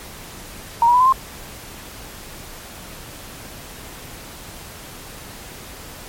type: tone with pitch steps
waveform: sine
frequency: 932.3 / 962.4 / 993.5 / 1025.5 / 1058.6 Hz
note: A#5 / B5 / B5 / C6 / C6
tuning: 0 / -45 / +10 / -35 / +20 cents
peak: -10 dBFS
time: 0.82-1.125 s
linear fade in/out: 2 ms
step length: 61 ms
effects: pink hiss -37 dBFS RMS until 6.08 s + MP3 64 kbps